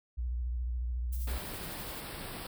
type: tone with vibrato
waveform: sine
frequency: 60.6 Hz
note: B1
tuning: 32 cents flat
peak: -31 dBFS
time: 0.17-1.39 s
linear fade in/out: 20 ms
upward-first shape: triangle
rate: 14 Hz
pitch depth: 100 cents each way
type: noise with tremolo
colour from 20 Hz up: violet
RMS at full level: -45 dBFS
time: 1.12-2.01 s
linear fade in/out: 10 ms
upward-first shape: sine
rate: 12 Hz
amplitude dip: 45%
type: band-stop noise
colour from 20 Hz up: pink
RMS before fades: -42 dBFS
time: 1.27-2.47 s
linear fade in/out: 5 ms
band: 5300 to 8000 Hz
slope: 96 dB/octave
effects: none